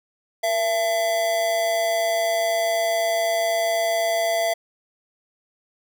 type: tone with amplitude modulation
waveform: square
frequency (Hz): 672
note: E5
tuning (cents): +33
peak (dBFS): -18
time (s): 0.43-4.54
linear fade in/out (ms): 10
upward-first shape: sine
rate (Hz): 201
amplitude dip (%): 50
effects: none